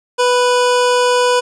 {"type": "tone", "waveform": "25% pulse", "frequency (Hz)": 493.9, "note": "B4", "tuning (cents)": 0, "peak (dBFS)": -7, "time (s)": [0.18, 1.41], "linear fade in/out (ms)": 20, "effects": ["resampled to 22050 Hz", "8-bit"]}